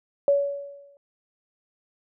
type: tone with exponential decay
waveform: sine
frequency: 565 Hz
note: C#5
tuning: 33 cents sharp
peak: -14 dBFS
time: 0.28-0.97 s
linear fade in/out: 1 ms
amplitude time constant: 150 ms
effects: none